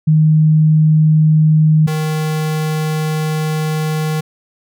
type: tone pair in turn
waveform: sine / square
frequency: 155.56 / 155.56 Hz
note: D#3 / D#3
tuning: 0 / 0 cents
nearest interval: unison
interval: 0 cents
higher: neither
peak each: -7 / -16 dBFS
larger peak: first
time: 0.07-1.87 / 1.87-4.21 s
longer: second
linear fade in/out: 10 ms
effects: none